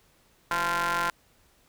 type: ring-modulated tone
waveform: sawtooth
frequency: 176.2 Hz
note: F3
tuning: 16 cents sharp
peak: -18 dBFS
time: 0.51-1.1 s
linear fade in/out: 2 ms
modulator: 1210 Hz
effects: pink hiss -63 dBFS RMS until 1.68 s